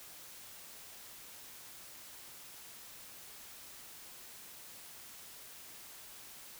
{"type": "silence", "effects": ["white hiss -52 dBFS RMS until 6.59 s"]}